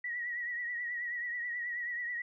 sine tone with vibrato, 1924 Hz, B6, 46 cents flat, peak -34 dBFS, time 0.04-2.22 s, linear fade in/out 5 ms, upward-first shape triangle, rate 9.3 Hz, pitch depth 60 cents each way, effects none

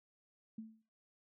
sine tone with exponential decay, 221.3 Hz, A3, 10 cents sharp, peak -40 dBFS, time 0.58-0.82 s, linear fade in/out 5 ms, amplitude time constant 52 ms, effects noise-tail reverb RT60 0.3 s tail -17 dB re dry

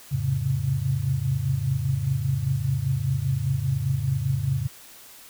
sine tone cluster, 86.3 / 108.7 / 131.6 / 136.6 Hz, F2 / A2 / C3 / C#3, -20 / -21 / +10 / -25 cents, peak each -32 / -28 / -30 / -24 dBFS, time 0.11-4.68 s, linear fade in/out 20 ms, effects white hiss -47 dBFS RMS until 5.29 s

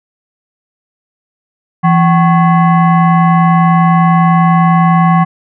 sine tone with frequency modulation, 169.2 Hz, E3, 45 cents sharp, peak -5 dBFS, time 1.83-5.25 s, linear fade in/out 20 ms, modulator 930 Hz, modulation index 0.91, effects none

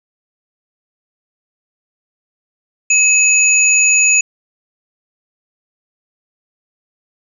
sine tone pair together, 2562 / 6840 Hz, E7 / A8, -50 / -50 cents, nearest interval octave + perfect fourth, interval 1700 cents, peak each -11 dBFS, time 2.9-4.21 s, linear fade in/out 5 ms, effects none

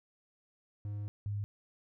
triangle / sine tone pair in turn, 103.1 / 102.45 Hz, G#2 / G#2, -12 / -23 cents, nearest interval unison, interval 11 cents, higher first, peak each -34 / -33 dBFS, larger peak second, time 0.85-1.08 / 1.26-1.44 s, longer first, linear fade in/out 0 ms, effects none

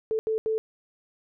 sine tone bursts at uneven times, 440 Hz, A4, in tune, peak -23 dBFS, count 3, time 0.11-0.19 / 0.27-0.38 / 0.46-0.58 s, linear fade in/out 0 ms, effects none

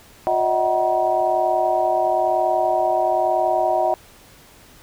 sine tone cluster, 359.2 / 599 / 640 / 750 / 955 Hz, F4 / D5 / D#5 / F#5 / A#5, +49 / +34 / +49 / +23 / +42 cents, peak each -27 / -27 / -20 / -20 / -26 dBFS, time 0.27-3.94 s, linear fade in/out 0 ms, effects pink hiss -48 dBFS RMS until 4.82 s

